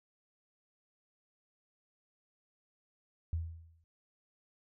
sine tone with exponential decay, 82.41 Hz, E2, in tune, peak -29 dBFS, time 3.33-3.84 s, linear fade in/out 0 ms, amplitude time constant 110 ms, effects none

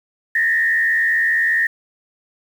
sine tone with frequency modulation, 1837 Hz, A#6, 26 cents flat, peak -14 dBFS, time 0.35-1.67 s, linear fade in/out 5 ms, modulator 79.3 Hz, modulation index 0.96, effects 7-bit

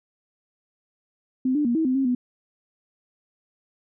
sine tone with pitch steps, 258.3 / 296.3 / 238 / 321.1 / 256.9 / 269.3 / 247.8 Hz, C4 / D4 / A#3 / E4 / C4 / C#4 / B3, -22 / +15 / +36 / -45 / -32 / -50 / +6 cents, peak -19 dBFS, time 1.45-2.15 s, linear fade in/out 5 ms, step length 100 ms, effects none

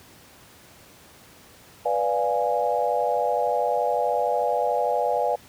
sine chord, B diminished seventh, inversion none, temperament equal, 493.9 / 587.3 / 698.5 / 830.6 Hz, B4 / D5 / F5 / Ab5, 0 / 0 / 0 / 0 cents, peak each -26 dBFS, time 1.85-5.36 s, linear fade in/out 10 ms, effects pink hiss -50 dBFS RMS until 5.48 s + high-pass 80 Hz 12 dB/octave

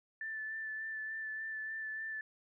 sine tone with vibrato, 1760 Hz, A6, in tune, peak -38 dBFS, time 0.21-2.21 s, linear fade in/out 2 ms, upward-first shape sine, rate 3.4 Hz, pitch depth 17 cents each way, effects none

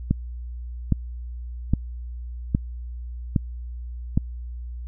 click train, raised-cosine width 5 ms, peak -6 dBFS, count 6, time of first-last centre 0.11-4.175 s, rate 1.23 Hz, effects added 60 Hz sine -31 dBFS peak until 4.87 s

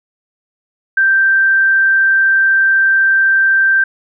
sine tone, 1568 Hz, G6, in tune, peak -8 dBFS, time 0.97-3.84 s, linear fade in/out 5 ms, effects none

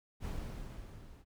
brown noise with level ramp, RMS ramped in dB -37 to -55 dBFS, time 0.2-1.25 s, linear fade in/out 50 ms, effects none

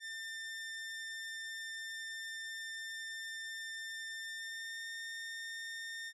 sawtooth tone with pitch glide, 1797 to 1817.9 Hz, A6 to A#6, +36 to -44 cents, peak -38 dBFS, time 0-6.13 s, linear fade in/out 50 ms, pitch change +20 cents, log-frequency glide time 4.25-4.87 s, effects low-pass 9000 Hz 12 dB/octave

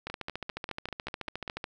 two click trains, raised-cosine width 0.3 ms, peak -19 / -21 dBFS, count 23 / 8, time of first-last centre 0.07-1.641 / 0.1-1.478 s, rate 14 / 5.08 Hz, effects none

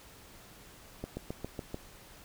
slowing click train, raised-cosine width 2 ms, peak -23 dBFS, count 6, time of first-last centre 1.04-1.744 s, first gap 130 ms, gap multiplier 1.04, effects pink hiss -54 dBFS RMS until 2.24 s

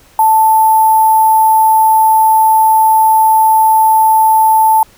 sine tone with sample-and-hold, 880 Hz, A5, in tune, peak -5 dBFS, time 0.19-4.83 s, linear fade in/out 2 ms, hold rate 11025 Hz, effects pink hiss -45 dBFS RMS until 4.97 s

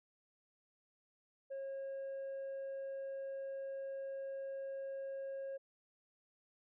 sine tone, 543 Hz, C#5, 36 cents flat, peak -38 dBFS, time 1.5-5.58 s, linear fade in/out 20 ms, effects tanh soft clip ceiling -40 dBFS

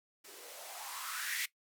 violet noise with band-pass filter sweep, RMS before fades -42 dBFS, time 0.24-1.46 s, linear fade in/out 10 ms, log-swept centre 340 to 2200 Hz, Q 4.6, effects noise-tail reverb RT60 0.1 s tail -18 dB re dry

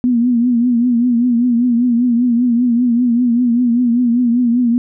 sine tone with vibrato, 240.9 Hz, B3, 43 cents flat, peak -10 dBFS, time 0.04-4.78 s, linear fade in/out 0 ms, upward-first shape triangle, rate 5.1 Hz, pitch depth 88 cents each way, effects none

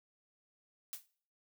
blue noise with exponential decay, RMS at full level -39 dBFS, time 0.93-1.06 s, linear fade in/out 0 ms, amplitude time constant 28 ms, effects noise-tail reverb RT60 0.5 s tail -20 dB re dry

